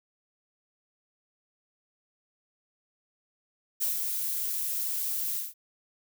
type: noise with ADSR envelope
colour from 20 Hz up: violet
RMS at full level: -27 dBFS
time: 3.8-5.54 s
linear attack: 21 ms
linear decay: 130 ms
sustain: -4 dB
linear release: 180 ms
effects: none